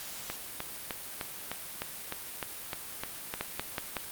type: two click trains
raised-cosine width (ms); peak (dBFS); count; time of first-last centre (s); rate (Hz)
0.3; -17 / -15; 11 / 4; 0.3-3.34 / 3.41-3.968; 3.29 / 5.38
effects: white hiss -42 dBFS RMS until 4.11 s + Opus 48 kbps